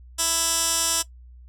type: tone with band-pass filter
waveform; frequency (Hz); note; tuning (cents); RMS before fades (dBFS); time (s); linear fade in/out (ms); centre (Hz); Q
15% pulse; 330; E4; +2; -23; 0.18-1.03; 20; 7800; 1.9
effects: noise-tail reverb RT60 0.1 s tail -18 dB re dry + added 61 Hz sine -43 dBFS peak until 1.48 s